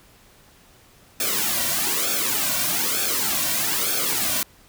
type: noise with flanger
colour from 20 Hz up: white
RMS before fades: -23 dBFS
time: 1.2-4.43 s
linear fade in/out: 2 ms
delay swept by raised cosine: 1 to 2.4 ms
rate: 1.1 Hz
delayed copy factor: -0.8
effects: pink hiss -53 dBFS RMS until 4.68 s